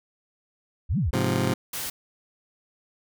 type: exponential two-way sweep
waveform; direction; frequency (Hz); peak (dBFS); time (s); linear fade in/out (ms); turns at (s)
sine; up then down; 54.3 to 220 to 54.3; -21; 0.89-1.11; 20; 0.98
type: chord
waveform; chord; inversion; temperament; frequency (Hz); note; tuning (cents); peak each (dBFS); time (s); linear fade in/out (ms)
20% pulse; F minor; first; just; 104.77 / 130.96 / 174.61; Ab2 / C3 / F3; +16 / +2 / 0; -22 / -21 / -23; 1.13-1.54; 5
type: noise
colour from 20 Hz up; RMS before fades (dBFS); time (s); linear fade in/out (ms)
white; -32; 1.73-1.9; 5
effects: none